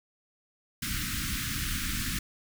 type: band-stop noise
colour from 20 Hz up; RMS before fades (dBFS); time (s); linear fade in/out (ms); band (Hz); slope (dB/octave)
pink; -32; 0.82-2.19; 5; 290 to 1300; 48
effects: none